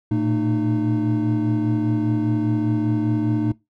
triangle tone cluster, 113.7 / 118.7 / 225.2 / 305 Hz, A#2 / A#2 / A3 / D#4, -43 / +32 / +40 / -34 cents, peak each -21 / -27 / -22 / -19 dBFS, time 0.11-3.52 s, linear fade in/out 5 ms, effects noise-tail reverb RT60 0.2 s tail -21 dB re dry + tanh soft clip ceiling -7 dBFS

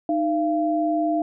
sine tone pair together, 308.7 / 683.5 Hz, D#4 / F5, -14 / -37 cents, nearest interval octave + major second, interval 1377 cents, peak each -22 dBFS, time 0.09-1.22 s, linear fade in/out 2 ms, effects none

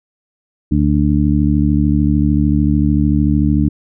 harmonic tone, 73.42 Hz, D2, in tune, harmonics 1 / 2 / 3 / 4, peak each -16 / -16 / -16 / -16 dBFS, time 0.71-3.69 s, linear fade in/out 10 ms, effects none

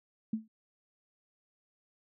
sine tone with exponential decay, 220 Hz, A3, in tune, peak -26 dBFS, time 0.33-0.48 s, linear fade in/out 5 ms, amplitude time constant 31 ms, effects none

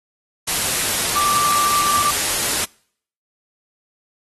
sine tone in noise, 1174.7 Hz, D6, in tune, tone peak -17 dBFS, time 1.15-2.11 s, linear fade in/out 10 ms, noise white, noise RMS -20 dBFS, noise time 0.47-2.65 s, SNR 0 dB, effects noise-tail reverb RT60 0.6 s tail -26 dB re dry + AAC 32 kbps

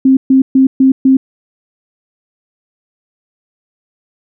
sine tone bursts, 264.8 Hz, C4, 21 cents sharp, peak -4 dBFS, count 5, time 0.05-1.17 s, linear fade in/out 5 ms, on 120 ms, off 130 ms, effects none

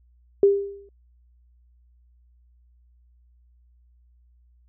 sine tone with exponential decay, 399.3 Hz, G4, 32 cents sharp, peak -10 dBFS, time 0.43-0.89 s, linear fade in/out 2 ms, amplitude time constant 100 ms, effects added 60 Hz sine -55 dBFS peak until 4.68 s

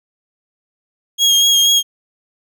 30% pulse tone with vibrato, 3266 Hz, G#7, 30 cents flat, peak -7 dBFS, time 1.18-1.83 s, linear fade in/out 50 ms, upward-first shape sine, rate 4.2 Hz, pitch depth 22 cents each way, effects none

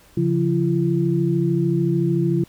sine tone cluster, 140.3 / 173.8 / 339.8 Hz, C#3 / F3 / F4, +21 / -8 / -47 cents, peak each -21 dBFS, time 0.17-2.44 s, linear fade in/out 5 ms, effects pink hiss -52 dBFS RMS until 2.48 s

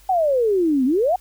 sine exponential two-way sweep, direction down then up, 776 to 246.9 to 776 Hz, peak -15 dBFS, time 0.09-1.16 s, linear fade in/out 5 ms, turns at 0.85 s, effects added 50 Hz sine -49 dBFS peak until 1.2 s + white hiss -53 dBFS RMS until 1.2 s

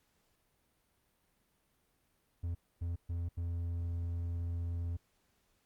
triangle tone bursts at uneven times, 85.5 Hz, F2, 36 cents flat, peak -32 dBFS, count 4, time 2.43-2.55 / 2.81-2.96 / 3.09-3.29 / 3.37-4.97 s, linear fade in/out 10 ms, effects pink hiss -75 dBFS RMS until 5.65 s + Opus 48 kbps

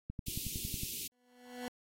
click train, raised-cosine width 5 ms, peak -27 dBFS, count 9, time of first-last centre 0.1-0.834 s, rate 10.9 Hz
white band-stop noise, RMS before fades -41 dBFS, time 0.26-1.08 s, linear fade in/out 10 ms, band 410 to 2500 Hz, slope 48 dB/octave
20% pulse tone with exponential growth, 246.9 Hz, B3, in tune, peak -32 dBFS, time 1.12-1.68 s, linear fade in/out 0 ms, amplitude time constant 120 ms
effects AAC 48 kbps

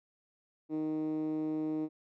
10% pulse tone with band-pass filter, 155.4 Hz, D#3, 2 cents flat, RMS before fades -34 dBFS, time 0.69-1.89 s, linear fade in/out 50 ms, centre 310 Hz, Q 4.2, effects none

